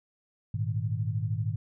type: chord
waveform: sine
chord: Ab suspended second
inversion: none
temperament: equal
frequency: 103.83 / 116.54 / 155.56 Hz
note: Ab2 / Bb2 / Eb3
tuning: 0 / 0 / 0 cents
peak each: -30 / -31 / -35 dBFS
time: 0.54-1.56 s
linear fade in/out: 5 ms
effects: none